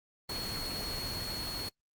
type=tone in noise; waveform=sine; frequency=4330 Hz; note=C#8; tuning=41 cents flat; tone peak=-37 dBFS; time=0.29-1.69 s; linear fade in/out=5 ms; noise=pink; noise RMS=-39 dBFS; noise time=0.29-1.69 s; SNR=-1 dB; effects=noise-tail reverb RT60 0.1 s tail -26 dB re dry + Opus 32 kbps